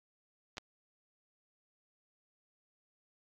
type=clicks; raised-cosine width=0.2 ms; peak=-28 / -22 dBFS; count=2; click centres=0.571 / 0.581 s; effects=AAC 32 kbps